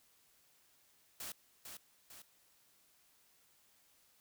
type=noise with echo; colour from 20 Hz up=white; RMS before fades=-45 dBFS; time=1.2-1.32 s; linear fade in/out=2 ms; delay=450 ms; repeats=2; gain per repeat=-5 dB; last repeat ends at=2.22 s; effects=white hiss -70 dBFS RMS until 4.2 s